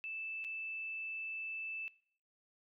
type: tone with dropouts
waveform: sine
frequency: 2637 Hz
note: E7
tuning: in tune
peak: -40 dBFS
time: 0.04-1.88 s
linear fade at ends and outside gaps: 0 ms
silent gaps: 0.442-0.447 s
effects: noise-tail reverb RT60 0.6 s tail -21 dB re dry